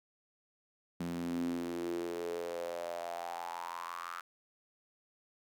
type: tone with high-pass filter sweep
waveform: sawtooth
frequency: 85.9 Hz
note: F2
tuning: 28 cents flat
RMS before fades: -39 dBFS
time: 1-4.21 s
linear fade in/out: 5 ms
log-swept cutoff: 200 to 1300 Hz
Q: 6.7
effects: none